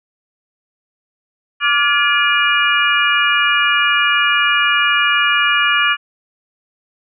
sine tone cluster, 1165 / 1413 / 1709 / 2399 / 2882 Hz, D6 / F6 / G#6 / D7 / F#7, -14 / +20 / +49 / +36 / -46 cents, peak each -18 dBFS, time 1.6-5.97 s, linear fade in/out 50 ms, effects none

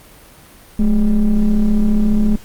triangle ring-modulated tone, 97.7 Hz, G2, 5 cents flat, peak -5 dBFS, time 0.79-2.36 s, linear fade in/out 5 ms, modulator 115 Hz, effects pink hiss -43 dBFS RMS until 2.44 s + Opus 32 kbps

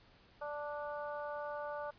harmonic tone, 293.7 Hz, D4, in tune, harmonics 2 / 3 / 4 / 5, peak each -41 / -45 / -47 / -49 dBFS, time 0.41-1.91 s, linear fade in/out 10 ms, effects pink hiss -64 dBFS RMS until 1.98 s + resampled to 11025 Hz

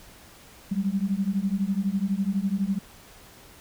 sine beating tone pair, 190 / 202 Hz, F#3 / G#3, +46 / -48 cents, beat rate 12 Hz, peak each -26 dBFS, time 0.71-2.79 s, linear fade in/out 10 ms, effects pink hiss -50 dBFS RMS until 3.6 s

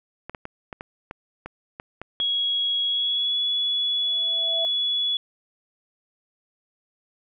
clicks, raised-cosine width 0.5 ms, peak -19 dBFS, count 10, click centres 0.296 / 0.348 / 0.454 / 0.728 / 0.809 / 1.111 / 1.46 / 1.799 / 2.016 / 2.201 s
sine tone with pitch glide, 3322 to 3398 Hz, G#7 to G#7, 0 to +39 cents, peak -21 dBFS, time 2.2-5.17 s, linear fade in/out 2 ms, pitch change +39 cents, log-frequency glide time 2.85-3.37 s
sine tone with exponential growth, 663 Hz, E5, 10 cents sharp, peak -26 dBFS, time 3.82-4.65 s, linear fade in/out 0 ms, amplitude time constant 180 ms
effects none

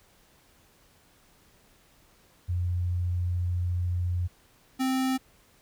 sine / square tone pair in turn, 88.6 / 261.4 Hz, F2 / C4, +25 / -1 cents, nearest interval octave + perfect fifth, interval 1874 cents, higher second, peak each -25 / -25 dBFS, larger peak neither, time 2.48-4.28 / 4.79-5.18 s, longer first, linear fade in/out 20 ms, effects pink hiss -61 dBFS RMS until 5.61 s

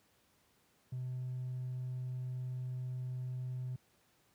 sine tone with hard clipping, 127 Hz, B2, 49 cents sharp, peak -37 dBFS, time 0.92-3.76 s, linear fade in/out 5 ms, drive 1 dB, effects pink hiss -71 dBFS RMS until 4.34 s + high-pass 80 Hz 12 dB/octave

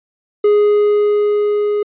triangle tone with level ramp, 415.5 Hz, G#4, 1 cent sharp, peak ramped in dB -6 to -12 dBFS, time 0.44-1.83 s, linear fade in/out 5 ms, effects resampled to 8000 Hz

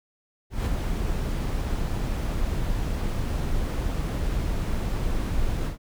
brown noise with ADSR envelope, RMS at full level -22 dBFS, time 0.5-5.78 s, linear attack 160 ms, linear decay 14 ms, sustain -4 dB, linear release 110 ms, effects none

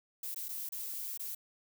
violet noise with dropouts, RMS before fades -40 dBFS, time 0.23-1.35 s, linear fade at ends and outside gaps 5 ms, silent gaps 0.346-0.36 / 0.485-0.489 / 0.69-0.721 / 1.176-1.195 s, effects none

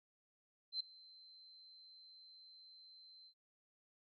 sine tone with ADSR envelope, 4092 Hz, C8, 39 cents flat, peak -35 dBFS, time 0.72-3.34 s, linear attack 83 ms, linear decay 4 ms, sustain -23 dB, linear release 74 ms, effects none

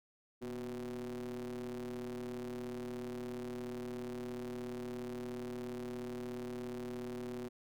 square ring-modulated tone, 64.9 Hz, C2, 13 cents flat, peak -38 dBFS, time 0.41-7.49 s, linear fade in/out 20 ms, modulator 306 Hz, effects none

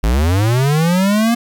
square linear sweep, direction up, 49 to 238 Hz, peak -12 dBFS, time 0.03-1.35 s, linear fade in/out 10 ms, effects 8-bit

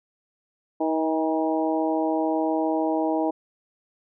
harmonic tone with a mistuned harmonic, 158.9 Hz, D#3, 37 cents sharp, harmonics 2 / 3 / 4 / 5 / 6, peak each -24 / -30 / -27 / -29 / -33 dBFS, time 0.8-3.31 s, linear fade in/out 10 ms, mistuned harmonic 5, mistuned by +28 cents, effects none

